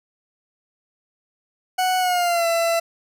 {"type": "tone with pitch glide", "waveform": "40% pulse", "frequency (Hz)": [740, 670.8], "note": ["F#5", "E5"], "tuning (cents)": [0, 30], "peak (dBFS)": -17, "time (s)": [1.78, 2.8], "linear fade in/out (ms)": 10, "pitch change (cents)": -170, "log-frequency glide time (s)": [1.99, 2.46], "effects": []}